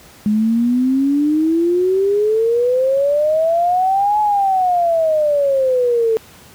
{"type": "exponential two-way sweep", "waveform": "sine", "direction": "up then down", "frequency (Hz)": [207.8, 852, 440.1], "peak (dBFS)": -12, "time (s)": [0.26, 6.17], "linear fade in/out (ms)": 0, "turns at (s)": 4.2, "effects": ["pink hiss -43 dBFS RMS until 6.54 s", "high-pass 60 Hz 12 dB/octave"]}